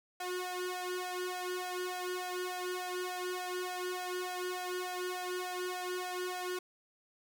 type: tone with flanger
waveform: sawtooth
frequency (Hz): 362.8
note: F#4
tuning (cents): -34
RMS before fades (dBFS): -38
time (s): 0.2-6.59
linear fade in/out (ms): 5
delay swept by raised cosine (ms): 1.5 to 2.13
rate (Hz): 3.4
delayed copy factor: +1
effects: none